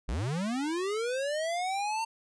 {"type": "linear sweep", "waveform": "square", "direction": "up", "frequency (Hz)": [43.9, 914], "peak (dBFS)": -30, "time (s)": [0.08, 2.05], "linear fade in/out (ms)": 10, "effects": ["resampled to 22050 Hz"]}